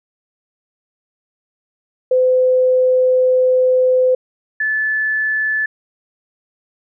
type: tone pair in turn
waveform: sine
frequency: 510 / 1737.4 Hz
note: C5 / A6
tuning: -44 / -22 cents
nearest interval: octave + major sixth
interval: 2122 cents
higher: second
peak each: -10 / -15 dBFS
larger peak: first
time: 2.11-4.15 / 4.6-5.66 s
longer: first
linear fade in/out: 5 ms
effects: none